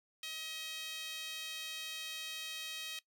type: tone with high-pass filter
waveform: sawtooth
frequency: 634 Hz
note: D#5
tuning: 32 cents sharp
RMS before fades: -43 dBFS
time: 0.23-2.99 s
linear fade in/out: 2 ms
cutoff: 3000 Hz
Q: 2.5
effects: noise-tail reverb RT60 0.1 s tail -19 dB re dry